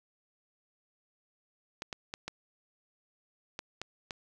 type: clicks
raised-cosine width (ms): 0.2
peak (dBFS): -20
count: 7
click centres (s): 1.821 / 1.928 / 2.139 / 2.28 / 3.591 / 3.816 / 4.108
effects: none